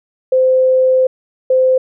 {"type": "tone pair in turn", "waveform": "sine", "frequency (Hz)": [517, 517], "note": ["C5", "C5"], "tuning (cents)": [-21, -21], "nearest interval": "unison", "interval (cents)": 0, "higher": "neither", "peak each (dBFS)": -8, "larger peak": "neither", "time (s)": [[0.32, 1.07], [1.5, 1.78]], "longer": "first", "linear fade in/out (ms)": 5, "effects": []}